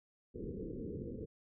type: low-pass noise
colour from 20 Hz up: white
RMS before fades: -43 dBFS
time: 0.34-1.26 s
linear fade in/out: 20 ms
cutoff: 490 Hz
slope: 96 dB/octave
effects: none